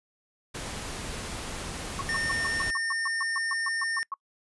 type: noise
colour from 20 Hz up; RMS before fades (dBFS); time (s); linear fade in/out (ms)
pink; -36; 0.54-2.71; 10
type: tone bursts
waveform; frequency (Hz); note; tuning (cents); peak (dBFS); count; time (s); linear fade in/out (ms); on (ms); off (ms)
sine; 1102; C#6; -11; -29; 15; 1.99-4.14; 2; 22; 130
type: tone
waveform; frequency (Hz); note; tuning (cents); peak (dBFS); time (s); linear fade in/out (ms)
square; 1818; A#6; -44; -28; 2.09-4.03; 0
effects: noise-tail reverb RT60 0.1 s tail -26 dB re dry + resampled to 24000 Hz